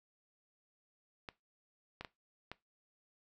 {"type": "clicks", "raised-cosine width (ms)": 0.3, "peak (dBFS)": -27, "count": 4, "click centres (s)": [1.288, 2.01, 2.048, 2.516], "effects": ["noise-tail reverb RT60 0.2 s tail -19 dB re dry"]}